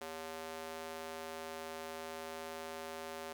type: tone with high-pass filter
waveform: square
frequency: 80.3 Hz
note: E2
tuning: 45 cents flat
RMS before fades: -45 dBFS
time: 0.01-3.33 s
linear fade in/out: 5 ms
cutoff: 490 Hz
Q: 1.2
effects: 11-bit